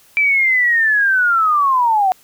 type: linear sweep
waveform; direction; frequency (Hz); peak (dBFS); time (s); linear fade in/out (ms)
sine; down; 2340 to 729; -11; 0.17-2.12; 0
effects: white hiss -50 dBFS RMS until 2.23 s